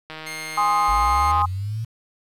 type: click train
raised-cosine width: 0.3 ms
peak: -19 dBFS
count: 208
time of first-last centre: 0.1-1.418 s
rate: 157 Hz
type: tone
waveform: sawtooth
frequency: 2126 Hz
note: C7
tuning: 27 cents sharp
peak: -28 dBFS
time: 0.26-1.32 s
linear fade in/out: 10 ms
type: chord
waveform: sine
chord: Ab major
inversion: none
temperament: equal with one note detuned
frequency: 823 / 1046.5 / 1244.5 Hz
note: Ab5 / C6 / Eb6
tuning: -16 / 0 / 0 cents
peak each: -21 dBFS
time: 0.57-1.46 s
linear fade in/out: 10 ms
type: linear sweep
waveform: sine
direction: up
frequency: 49.65 to 115.5 Hz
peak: -24 dBFS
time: 0.88-1.85 s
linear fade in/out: 10 ms
effects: resampled to 32000 Hz + 8-bit